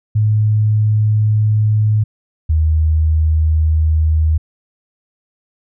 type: tone pair in turn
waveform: sine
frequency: 107.1 / 78.62 Hz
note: A2 / D#2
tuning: -46 / +19 cents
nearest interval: perfect fourth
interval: 535 cents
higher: first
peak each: -10 / -10 dBFS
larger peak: neither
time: 0.15-2.04 / 2.49-4.38 s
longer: neither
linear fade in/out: 10 ms
effects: none